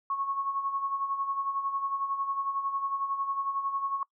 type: tone with tremolo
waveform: sine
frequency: 1100 Hz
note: C#6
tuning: 14 cents flat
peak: -26 dBFS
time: 0.1-4.03 s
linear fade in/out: 2 ms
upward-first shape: sine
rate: 11 Hz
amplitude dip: 60%
effects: noise-tail reverb RT60 0.1 s tail -24 dB re dry